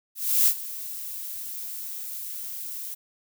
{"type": "noise with ADSR envelope", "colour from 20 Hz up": "violet", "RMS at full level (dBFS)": -18, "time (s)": [0.15, 2.95], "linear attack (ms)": 320, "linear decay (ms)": 67, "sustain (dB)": -17, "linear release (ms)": 15, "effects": []}